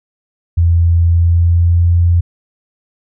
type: tone with pitch glide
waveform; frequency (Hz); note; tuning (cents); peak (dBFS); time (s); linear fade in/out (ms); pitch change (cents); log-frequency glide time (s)
sine; 84.7 to 86.28; E2 to F2; +48 to -20; -7; 0.57-2.21; 10; +32; 1.05-1.95
effects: none